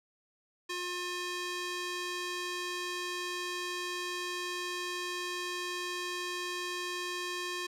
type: tone with band-pass filter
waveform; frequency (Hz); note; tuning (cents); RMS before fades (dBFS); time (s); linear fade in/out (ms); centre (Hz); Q
square; 356.8; F4; +37; -37; 0.69-7.67; 10; 3400; 0.61
effects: none